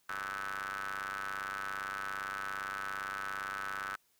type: ring-modulated tone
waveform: sawtooth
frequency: 97.5 Hz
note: G2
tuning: 9 cents flat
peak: -30 dBFS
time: 0.09-3.96 s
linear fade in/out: 5 ms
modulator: 1400 Hz
effects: white hiss -72 dBFS RMS until 4.19 s